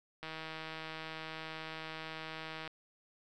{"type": "click train", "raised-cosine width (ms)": 0.3, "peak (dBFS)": -27, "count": 390, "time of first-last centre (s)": [0.23, 2.677], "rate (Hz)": 159, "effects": []}